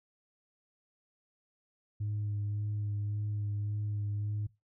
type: tone with vibrato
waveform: sine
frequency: 103.83 Hz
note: G#2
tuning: in tune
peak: -30 dBFS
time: 2-4.47 s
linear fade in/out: 10 ms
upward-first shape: sine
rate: 1.8 Hz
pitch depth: 17 cents each way
effects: noise-tail reverb RT60 0.2 s tail -18 dB re dry + tanh soft clip ceiling -29 dBFS